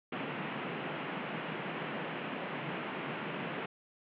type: band-pass noise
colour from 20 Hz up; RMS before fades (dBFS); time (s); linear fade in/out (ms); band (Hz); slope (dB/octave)
pink; -39; 0.12-3.66; 5; 140 to 3000; 48
effects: none